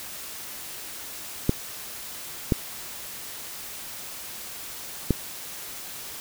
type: clicks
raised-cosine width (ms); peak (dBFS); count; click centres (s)
3; -6; 3; 1.494 / 2.522 / 5.107
effects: white hiss -38 dBFS RMS until 6.2 s